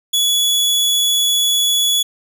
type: tone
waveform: sawtooth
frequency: 3397 Hz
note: G#7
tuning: 38 cents sharp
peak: -10 dBFS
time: 0.13-2.03 s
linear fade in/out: 10 ms
effects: none